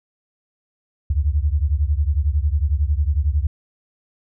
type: beating tone pair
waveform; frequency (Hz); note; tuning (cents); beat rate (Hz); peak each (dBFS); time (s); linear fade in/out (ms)
sine; 69.4 / 80.4; C#2 / E2; +3 / -43; 11; -18 / -20; 1.1-3.47; 5
effects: none